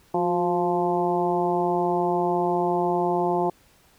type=harmonic tone with a mistuned harmonic; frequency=174.61 Hz; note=F3; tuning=in tune; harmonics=1 / 2 / 3 / 4 / 5 / 6; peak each=-30 / -24 / -32 / -26 / -27 / -35 dBFS; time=0.14-3.5 s; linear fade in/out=5 ms; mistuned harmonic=2; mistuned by=+42 cents; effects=pink hiss -58 dBFS RMS until 3.98 s